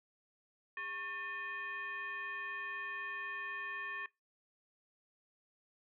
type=tone with frequency modulation; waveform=sine; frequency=1792 Hz; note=A6; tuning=31 cents sharp; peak=-39 dBFS; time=0.77-4.06 s; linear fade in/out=2 ms; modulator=693 Hz; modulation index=0.92; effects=noise-tail reverb RT60 0.2 s tail -22 dB re dry